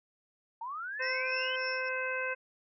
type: linear sweep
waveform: sine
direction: up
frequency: 880 to 3103 Hz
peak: -36 dBFS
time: 0.61-1.56 s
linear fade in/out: 5 ms
type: harmonic tone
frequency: 516 Hz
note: C5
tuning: 24 cents flat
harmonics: 1 / 2 / 3 / 4 / 5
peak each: -37 / -41 / -35 / -41 / -38 dBFS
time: 0.99-2.35 s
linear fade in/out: 20 ms
type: tone with tremolo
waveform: sine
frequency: 5350 Hz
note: E8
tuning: 25 cents sharp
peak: -37 dBFS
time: 1.02-1.89 s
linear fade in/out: 5 ms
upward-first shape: triangle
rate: 3.4 Hz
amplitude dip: 95%
effects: none